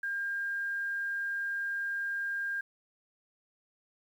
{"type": "tone with quantisation", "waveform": "sine", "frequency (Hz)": 1605, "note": "G6", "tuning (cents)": 40, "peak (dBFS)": -31, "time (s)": [0.03, 2.61], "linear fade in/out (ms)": 5, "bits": 10, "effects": []}